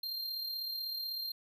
square tone with amplitude modulation, 4186 Hz, C8, in tune, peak -35 dBFS, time 0.03-1.32 s, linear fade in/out 5 ms, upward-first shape sine, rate 36.1 Hz, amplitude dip 40%, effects none

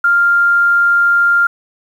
sine tone, 1396.9 Hz, F6, in tune, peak -8 dBFS, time 0.04-1.47 s, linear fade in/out 5 ms, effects 7-bit

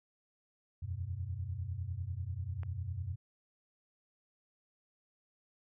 sine chord, E suspended second, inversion none, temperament equal, 82.41 / 92.5 / 123.47 Hz, E2 / F#2 / B2, 0 / 0 / 0 cents, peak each -43 / -38 / -43 dBFS, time 0.82-3.16 s, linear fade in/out 10 ms
click, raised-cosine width 0.5 ms, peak -35 dBFS, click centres 2.633 s
effects none

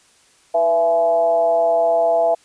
sine tone with frequency modulation, 668 Hz, E5, 23 cents sharp, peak -13 dBFS, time 0.54-2.35 s, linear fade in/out 10 ms, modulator 175 Hz, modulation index 0.65, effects white hiss -54 dBFS RMS until 2.44 s + resampled to 22050 Hz

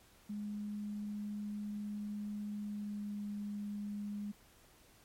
sine tone with pitch glide, 207.7 to 205.7 Hz, G#3 to G#3, 0 to -16 cents, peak -38 dBFS, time 0.29-4.32 s, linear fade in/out 10 ms, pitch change -16 cents, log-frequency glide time 2.55-3.25 s, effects pink hiss -64 dBFS RMS until 5.04 s + MP3 64 kbps

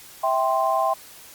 sine chord, C major, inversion first, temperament equal with one note detuned, 654.3 / 784 / 1046.5 Hz, E5 / G5 / C6, -13 / 0 / 0 cents, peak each -23 dBFS, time 0.23-0.94 s, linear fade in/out 10 ms, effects white hiss -45 dBFS RMS until 1.34 s + Opus 48 kbps

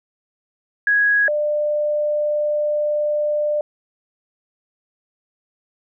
sine tone pair in turn, 1661.2 / 596.4 Hz, G#6 / D5, 0 / +27 cents, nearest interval octave + tritone, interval 1773 cents, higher first, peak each -13 / -17 dBFS, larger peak first, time 0.87-1.28 / 1.28-3.61 s, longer second, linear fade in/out 2 ms, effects none

